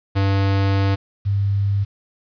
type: tone pair in turn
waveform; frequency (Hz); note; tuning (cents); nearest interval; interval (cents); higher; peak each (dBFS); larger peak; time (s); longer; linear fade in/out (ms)
square / sine; 98 / 99.89; G2 / G2; 0 / +33; unison; 33; second; -16; neither; 0.15-0.96 / 1.25-1.85; first; 20
effects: resampled to 11025 Hz + 8-bit